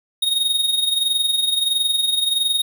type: tone with amplitude modulation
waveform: square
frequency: 3729 Hz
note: A#7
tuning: in tune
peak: -15 dBFS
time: 0.22-2.62 s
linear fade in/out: 5 ms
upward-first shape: sine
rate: 21.5 Hz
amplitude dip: 60%
effects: none